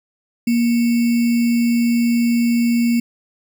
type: tone with sample-and-hold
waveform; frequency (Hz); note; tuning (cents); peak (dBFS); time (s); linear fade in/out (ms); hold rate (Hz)
sine; 235.6; A#3; +19; -13; 0.47-3; 5; 2450
effects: none